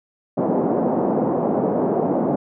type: band-pass noise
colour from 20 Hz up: pink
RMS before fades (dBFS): -20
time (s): 0.37-2.36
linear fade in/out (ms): 10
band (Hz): 190 to 760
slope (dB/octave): 24
effects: none